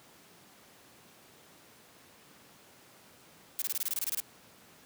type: noise bursts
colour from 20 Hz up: blue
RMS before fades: -32 dBFS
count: 12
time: 3.59-4.201 s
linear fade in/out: 0 ms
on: 28 ms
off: 25 ms
effects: pink hiss -57 dBFS RMS until 4.85 s + high-pass 150 Hz 12 dB/octave